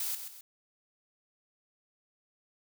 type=noise with echo; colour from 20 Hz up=blue; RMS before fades=-34 dBFS; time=0-0.15 s; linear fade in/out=2 ms; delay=130 ms; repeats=2; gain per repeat=-8 dB; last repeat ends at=0.41 s; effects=none